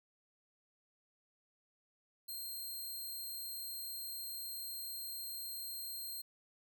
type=tone; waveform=5% pulse; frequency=4191 Hz; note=C8; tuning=2 cents sharp; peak=-35 dBFS; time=2.28-6.22 s; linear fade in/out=10 ms; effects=none